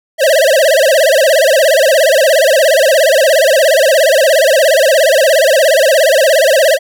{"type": "tone with vibrato", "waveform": "square", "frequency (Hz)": 587.3, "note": "D5", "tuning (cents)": 0, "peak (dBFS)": -7, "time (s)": [0.18, 6.79], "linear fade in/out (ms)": 50, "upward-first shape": "sine", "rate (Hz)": 17, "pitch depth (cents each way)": 210, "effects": []}